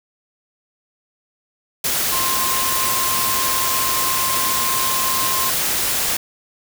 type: tone in noise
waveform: sine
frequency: 1054 Hz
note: C6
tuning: 12 cents sharp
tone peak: -23 dBFS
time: 2.12-5.5 s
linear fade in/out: 5 ms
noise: white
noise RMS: -20 dBFS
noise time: 1.84-6.17 s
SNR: -6 dB
effects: none